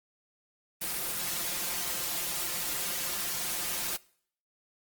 white noise with comb filter, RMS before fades -33 dBFS, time 0.81-3.97 s, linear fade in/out 10 ms, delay 5.7 ms, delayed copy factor +0.85, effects noise-tail reverb RT60 0.6 s tail -23 dB re dry + Opus 24 kbps

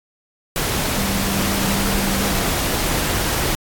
sine tone in noise, 196 Hz, G3, in tune, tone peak -23 dBFS, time 0.98-2.41 s, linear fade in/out 0 ms, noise pink, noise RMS -21 dBFS, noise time 0.56-3.55 s, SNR -5 dB, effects AAC 64 kbps

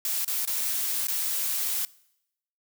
blue noise with dropouts, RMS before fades -28 dBFS, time 0.05-1.85 s, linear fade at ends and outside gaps 1 ms, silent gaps 0.247-0.278 / 0.452-0.475 / 1.07-1.083 s, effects noise-tail reverb RT60 0.8 s tail -22 dB re dry

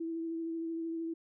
sine tone with vibrato, 329.2 Hz, E4, 2 cents flat, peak -34 dBFS, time 0-1.14 s, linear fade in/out 10 ms, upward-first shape triangle, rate 13 Hz, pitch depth 21 cents each way, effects none

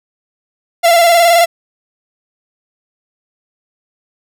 45% pulse tone with vibrato, 682 Hz, F5, 41 cents flat, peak -6 dBFS, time 0.83-1.46 s, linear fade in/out 20 ms, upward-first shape square, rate 19 Hz, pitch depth 36 cents each way, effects none

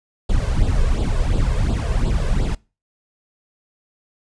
brown noise with flanger, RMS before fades -18 dBFS, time 0.29-2.55 s, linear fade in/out 5 ms, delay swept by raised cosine 0.24 to 1.94 ms, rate 2.8 Hz, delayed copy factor +0.8, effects noise-tail reverb RT60 0.3 s tail -23 dB re dry + resampled to 22050 Hz

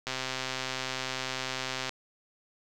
click train, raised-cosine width 0.2 ms, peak -15 dBFS, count 238, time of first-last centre 0.07-1.893 s, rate 130 Hz, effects none

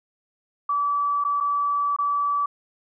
sine tone with dropouts, 1152 Hz, D6, 34 cents flat, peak -20 dBFS, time 0.69-2.46 s, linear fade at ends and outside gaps 5 ms, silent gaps 1.24-1.248 / 1.403-1.407 / 1.964-1.986 s, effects none

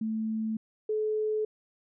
sine tone pair in turn, 220 / 430 Hz, A3 / A4, 0 / -40 cents, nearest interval octave, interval 1160 cents, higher second, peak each -28 / -26 dBFS, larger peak second, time 0.01-0.57 / 0.89-1.45 s, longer neither, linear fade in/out 5 ms, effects none

